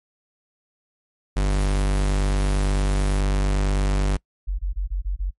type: tone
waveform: 45% pulse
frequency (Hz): 49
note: G1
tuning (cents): 0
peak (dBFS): -18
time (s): 1.36-4.17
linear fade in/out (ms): 10
type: noise with tremolo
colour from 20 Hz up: violet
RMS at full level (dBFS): -38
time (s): 1.5-3.21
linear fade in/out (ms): 2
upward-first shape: sine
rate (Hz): 2.1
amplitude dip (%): 25
type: tone bursts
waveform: sine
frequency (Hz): 46.25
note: F#1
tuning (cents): 0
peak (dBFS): -21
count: 6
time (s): 4.47-5.31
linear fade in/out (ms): 20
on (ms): 120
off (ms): 24
effects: noise-tail reverb RT60 0.1 s tail -24 dB re dry + MP3 48 kbps